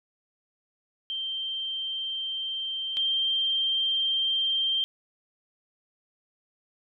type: tone pair in turn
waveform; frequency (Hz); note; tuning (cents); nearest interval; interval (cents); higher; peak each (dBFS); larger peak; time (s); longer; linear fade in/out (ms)
sine; 3141 / 3159; G7 / G7; +3 / +13; unison; 10; second; -29 / -23; second; 1.1-2.97 / 2.97-4.84; neither; 0
effects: none